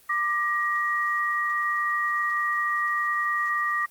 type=tone pair together; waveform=sine; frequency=1186 / 1894.7 Hz; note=D6 / A#6; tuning=+17 / +28 cents; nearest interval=minor sixth; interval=811 cents; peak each=-25 dBFS; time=0.09-3.86 s; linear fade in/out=10 ms; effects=white hiss -56 dBFS RMS until 3.9 s + Opus 32 kbps